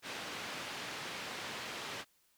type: band-pass noise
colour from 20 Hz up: white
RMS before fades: -43 dBFS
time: 0.02-2.05 s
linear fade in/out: 50 ms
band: 120 to 3300 Hz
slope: 12 dB/octave
effects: white hiss -72 dBFS RMS until 2.37 s